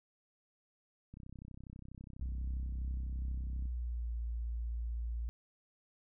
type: click train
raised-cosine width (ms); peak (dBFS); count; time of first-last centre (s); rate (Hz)
5; -37; 82; 1.14-3.656; 32.2
type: tone with pitch glide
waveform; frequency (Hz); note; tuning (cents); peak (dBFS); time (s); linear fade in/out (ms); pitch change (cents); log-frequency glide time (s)
sine; 61.74 to 57.94; B1 to A#1; 0 to -10; -35; 2.21-5.29; 0; -110; 3.57-4.12
effects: none